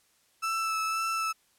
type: tone with vibrato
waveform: 35% pulse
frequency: 1318.5 Hz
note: E6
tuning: in tune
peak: -26 dBFS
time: 0.42-1.33 s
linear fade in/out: 20 ms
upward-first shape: sine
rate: 1.9 Hz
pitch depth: 16 cents each way
effects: white hiss -67 dBFS RMS until 1.58 s + low-pass 12000 Hz 12 dB/octave